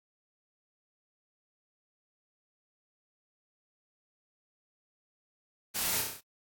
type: noise with echo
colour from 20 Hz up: white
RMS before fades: -33 dBFS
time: 5.74-6.02 s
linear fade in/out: 20 ms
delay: 32 ms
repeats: 6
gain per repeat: -3 dB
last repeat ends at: 6.212 s
effects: AAC 64 kbps